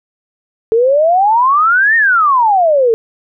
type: exponential two-way sweep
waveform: sine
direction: up then down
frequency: 437.6 to 1864.7 to 437.6 Hz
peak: -7 dBFS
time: 0.72-2.94 s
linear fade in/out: 0 ms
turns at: 1.96 s
effects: none